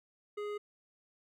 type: tone with hard clipping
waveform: triangle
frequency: 415.3 Hz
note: G#4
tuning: in tune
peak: -38 dBFS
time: 0.37-0.58 s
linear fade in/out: 10 ms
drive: 16 dB
effects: none